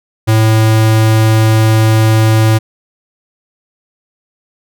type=tone; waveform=square; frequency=110.3 Hz; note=A2; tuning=5 cents sharp; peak=-7 dBFS; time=0.27-2.59 s; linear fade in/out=20 ms; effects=none